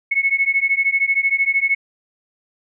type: beating tone pair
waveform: sine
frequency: 2191 / 2204 Hz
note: C#7 / C#7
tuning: -21 / -11 cents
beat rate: 13 Hz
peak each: -18 dBFS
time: 0.11-1.75 s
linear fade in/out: 10 ms
effects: none